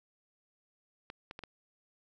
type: clicks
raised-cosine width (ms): 0.3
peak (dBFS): -27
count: 4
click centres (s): 1.101 / 1.311 / 1.391 / 1.437
effects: none